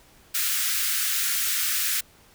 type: high-pass noise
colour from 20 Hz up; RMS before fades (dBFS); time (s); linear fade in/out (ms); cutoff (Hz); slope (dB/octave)
white; -25; 0.34-2.01; 10; 1300; 48
effects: pink hiss -55 dBFS RMS until 2.34 s